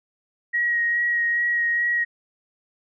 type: tone with vibrato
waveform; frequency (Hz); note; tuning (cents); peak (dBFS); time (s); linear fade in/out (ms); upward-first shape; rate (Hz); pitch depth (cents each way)
sine; 1894; A#6; +27; -19; 0.53-2.05; 20; sine; 2.4; 15
effects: none